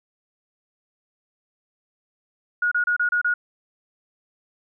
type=tone bursts; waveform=sine; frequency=1446 Hz; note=F#6; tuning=40 cents flat; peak=-18 dBFS; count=6; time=2.62-3.34 s; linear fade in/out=5 ms; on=95 ms; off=30 ms; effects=none